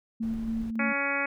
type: tone with tremolo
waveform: sine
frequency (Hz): 225.4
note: A3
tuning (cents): +42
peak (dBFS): -27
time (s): 0.2-0.93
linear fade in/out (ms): 10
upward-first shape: square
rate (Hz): 3.6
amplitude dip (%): 30
type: noise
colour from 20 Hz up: brown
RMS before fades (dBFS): -41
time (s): 0.22-0.71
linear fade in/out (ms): 10
type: harmonic tone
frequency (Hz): 280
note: C#4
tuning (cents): +18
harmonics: 1 / 2 / 3 / 4 / 5 / 6 / 7 / 8 / 9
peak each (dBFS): -37 / -35 / -38 / -37 / -33 / -34 / -34 / -32 / -35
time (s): 0.79-1.26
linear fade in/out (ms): 5
effects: none